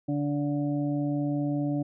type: harmonic tone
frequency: 145 Hz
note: D3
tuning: 22 cents flat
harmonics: 1 / 2 / 4 / 5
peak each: -30 / -27 / -37 / -42 dBFS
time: 0.08-1.83 s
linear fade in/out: 10 ms
effects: none